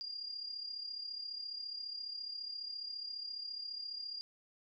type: tone with amplitude modulation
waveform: sine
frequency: 4810 Hz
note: D8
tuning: 41 cents sharp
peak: -38 dBFS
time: 0.01-4.21 s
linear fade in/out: 0 ms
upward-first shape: sine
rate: 34.6 Hz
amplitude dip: 60%
effects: none